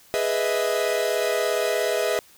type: chord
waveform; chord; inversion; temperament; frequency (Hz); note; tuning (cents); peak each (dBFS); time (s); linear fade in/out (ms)
45% pulse; E major seventh; first; equal; 415.3 / 493.9 / 622.3 / 659.3; G#4 / B4 / D#5 / E5; 0 / 0 / 0 / 0; -27; 0.14-2.19; 0
effects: white hiss -53 dBFS RMS until 2.37 s